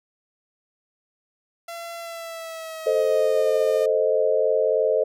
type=tone with pitch glide; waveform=sawtooth; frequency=678 to 607.5 Hz; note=E5 to D#5; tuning=+49 to -42 cents; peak=-29 dBFS; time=1.68-3.86 s; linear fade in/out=5 ms; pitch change=-191 cents; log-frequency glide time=1.97-3.53 s
type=chord; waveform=sine; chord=A diminished; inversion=none; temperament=equal; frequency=440 / 523.3 / 622.3 Hz; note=A4 / C5 / Eb5; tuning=0 / 0 / 0 cents; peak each=-22 dBFS; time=2.86-5.04 s; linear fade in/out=10 ms
effects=none